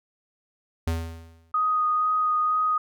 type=tone with exponential decay; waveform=square; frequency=82.41 Hz; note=E2; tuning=in tune; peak=-22 dBFS; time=0.87-1.52 s; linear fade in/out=5 ms; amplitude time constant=140 ms
type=tone with vibrato; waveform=sine; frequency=1244.5 Hz; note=D#6; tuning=in tune; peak=-20 dBFS; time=1.54-2.78 s; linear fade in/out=5 ms; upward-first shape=sine; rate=2.1 Hz; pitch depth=11 cents each way
effects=none

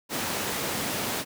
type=high-pass noise; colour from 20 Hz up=pink; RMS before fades=-30 dBFS; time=0.09-1.25 s; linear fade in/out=50 ms; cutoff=160 Hz; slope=12 dB/octave; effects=none

